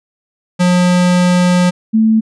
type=tone pair in turn; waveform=square / sine; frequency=179 / 220.8 Hz; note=F3 / A3; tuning=+43 / +6 cents; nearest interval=major third; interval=363 cents; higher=second; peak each=-9 / -7 dBFS; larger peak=second; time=0.59-1.71 / 1.93-2.21 s; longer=first; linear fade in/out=20 ms; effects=resampled to 22050 Hz